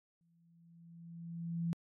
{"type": "tone with exponential growth", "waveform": "sine", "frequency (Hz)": 168.3, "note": "E3", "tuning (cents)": 36, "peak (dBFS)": -31, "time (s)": [0.21, 1.73], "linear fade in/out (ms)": 0, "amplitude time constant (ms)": 330, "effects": ["AAC 32 kbps"]}